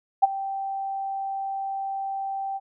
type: tone with ADSR envelope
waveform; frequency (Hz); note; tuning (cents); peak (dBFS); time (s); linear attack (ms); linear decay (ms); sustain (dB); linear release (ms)
sine; 781; G5; -7; -10; 0.22-2.6; 18; 21; -17; 38
effects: none